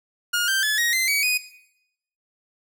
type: tone with pitch steps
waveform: sawtooth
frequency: 1428 / 1566.3 / 1717.9 / 1884.3 / 2067 / 2267 / 2486 Hz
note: F6 / G6 / A6 / A#6 / C7 / C#7 / D#7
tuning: +38 / -2 / -42 / +18 / -22 / +38 / -2 cents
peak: -16 dBFS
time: 0.33-1.38 s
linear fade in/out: 10 ms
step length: 150 ms
effects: noise-tail reverb RT60 0.8 s tail -17 dB re dry